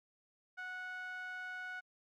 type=tone with band-pass filter; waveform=sawtooth; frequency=736 Hz; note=F#5; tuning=9 cents flat; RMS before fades=-44 dBFS; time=0.57-1.81 s; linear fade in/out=20 ms; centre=1600 Hz; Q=4.5; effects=MP3 96 kbps